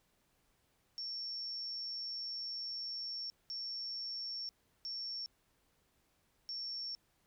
sine tone bursts at uneven times, 5460 Hz, F8, 40 cents flat, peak -39 dBFS, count 4, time 0.98-3.3 / 3.5-4.49 / 4.85-5.26 / 6.49-6.95 s, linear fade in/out 0 ms, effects pink hiss -75 dBFS RMS until 7.26 s

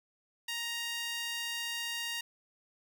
sawtooth tone with high-pass filter, 935 Hz, A#5, 5 cents sharp, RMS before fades -37 dBFS, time 0.48-2.21 s, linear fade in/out 5 ms, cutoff 2400 Hz, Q 1.5, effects none

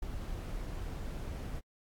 brown noise with ADSR envelope, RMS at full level -35 dBFS, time 0.02-1.61 s, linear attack 8 ms, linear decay 3 ms, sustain -4 dB, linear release 26 ms, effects AAC 64 kbps

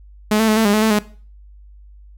sawtooth tone with pitch steps, 212.8 / 222.2 / 215.2 / 223.1 / 203.9 / 214.7 / 220.7 / 209.4 Hz, G#3 / A3 / A3 / A3 / G#3 / A3 / A3 / G#3, +42 / +17 / -38 / +24 / -32 / -42 / +5 / +15 cents, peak -9 dBFS, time 0.31-0.99 s, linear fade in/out 5 ms, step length 85 ms, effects noise-tail reverb RT60 0.4 s tail -18 dB re dry + added 50 Hz sine -40 dBFS peak until 2.17 s

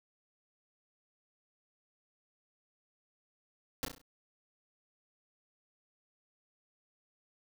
pink noise with echo, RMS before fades -34 dBFS, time 3.83-3.85 s, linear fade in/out 0 ms, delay 33 ms, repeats 5, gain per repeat -6 dB, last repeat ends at 4.015 s, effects none

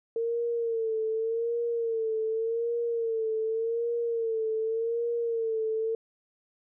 sine tone with vibrato, 455.3 Hz, A#4, 41 cents flat, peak -26 dBFS, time 0.16-5.95 s, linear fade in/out 2 ms, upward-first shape sine, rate 0.86 Hz, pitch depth 59 cents each way, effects none

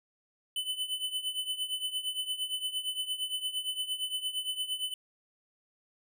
square tone with tremolo, 3016 Hz, F#7, 32 cents sharp, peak -29 dBFS, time 0.56-4.94 s, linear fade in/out 2 ms, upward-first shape triangle, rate 8.7 Hz, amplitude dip 85%, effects none

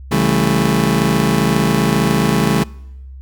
30% pulse chord, A dominant seventh, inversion first, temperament just, 137.5 / 165 / 198 / 220 Hz, C#3 / E3 / G3 / A3, -14 / +2 / +18 / 0 cents, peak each -16 dBFS, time 0.11-2.64 s, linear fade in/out 10 ms, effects noise-tail reverb RT60 0.9 s tail -24 dB re dry + added 66 Hz sine -31 dBFS peak until 3.21 s

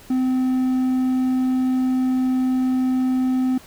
triangle tone, 257.1 Hz, C4, 30 cents flat, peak -15 dBFS, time 0.1-3.58 s, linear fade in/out 5 ms, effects pink hiss -46 dBFS RMS until 3.66 s

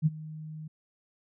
sine tone with ADSR envelope, 155.56 Hz, D#3, in tune, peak -18 dBFS, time 0.02-0.68 s, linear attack 41 ms, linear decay 30 ms, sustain -20 dB, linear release 9 ms, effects none

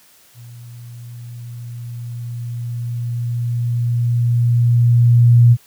sine tone with level ramp, 119.3 Hz, A#2, 41 cents sharp, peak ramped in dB -35 to -5 dBFS, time 0.34-5.57 s, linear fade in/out 50 ms, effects white hiss -50 dBFS RMS until 5.66 s

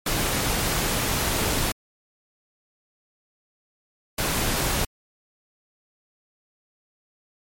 pink noise bursts at uneven times, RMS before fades -24 dBFS, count 2, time 0.06-1.72 / 4.18-4.85 s, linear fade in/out 5 ms, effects MP3 64 kbps

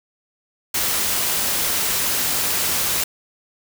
white noise, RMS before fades -21 dBFS, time 0.74-3.04 s, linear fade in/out 5 ms, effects none

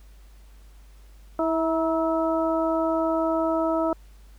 harmonic tone with a mistuned harmonic, 325.1 Hz, E4, 24 cents flat, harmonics 1 / 2 / 3 / 4, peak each -25 / -24 / -31 / -30 dBFS, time 1.39-3.93 s, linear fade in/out 2 ms, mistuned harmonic 3, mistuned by -42 cents, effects added 50 Hz sine -46 dBFS peak until 4.38 s + pink hiss -60 dBFS RMS until 4.38 s

